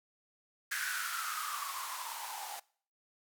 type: noise with band-pass filter sweep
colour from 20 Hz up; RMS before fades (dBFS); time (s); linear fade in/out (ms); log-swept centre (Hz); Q
violet; -39; 0.71-2.6; 10; 1600 to 780; 9.6
effects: noise-tail reverb RT60 0.5 s tail -23 dB re dry